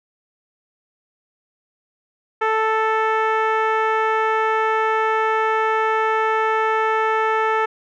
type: tone with low-pass filter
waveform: 10% pulse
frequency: 440 Hz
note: A4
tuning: in tune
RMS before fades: -19 dBFS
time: 2.41-7.66 s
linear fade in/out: 10 ms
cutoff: 1500 Hz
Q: 1
effects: none